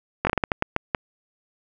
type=slowing click train; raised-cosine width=0.5 ms; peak=-5 dBFS; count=10; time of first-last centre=0.25-0.948 s; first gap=20 ms; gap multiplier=1.32; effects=none